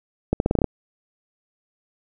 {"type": "accelerating click train", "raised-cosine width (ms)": 2, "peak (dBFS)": -5, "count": 8, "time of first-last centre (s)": [0.33, 0.643], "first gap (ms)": 71, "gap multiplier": 0.84, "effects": []}